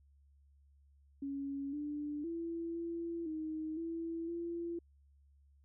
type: tone with pitch steps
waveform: sine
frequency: 278 / 294.7 / 334.5 / 337 / 313.5 / 331.2 / 340.1 Hz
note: C#4 / D4 / E4 / E4 / D#4 / E4 / F4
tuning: +5 / +6 / +25 / +38 / +13 / +8 / -46 cents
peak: -37 dBFS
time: 1.22-4.79 s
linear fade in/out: 5 ms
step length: 510 ms
effects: added 70 Hz sine -63 dBFS peak until 5.64 s